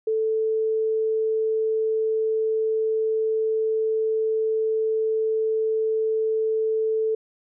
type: tone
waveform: sine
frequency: 440 Hz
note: A4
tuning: in tune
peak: -20 dBFS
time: 0.07-7.15 s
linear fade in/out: 5 ms
effects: none